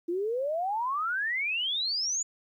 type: exponential sweep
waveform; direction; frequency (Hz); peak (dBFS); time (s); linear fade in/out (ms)
sine; up; 332.1 to 7040; -27; 0.08-2.23; 10
effects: 11-bit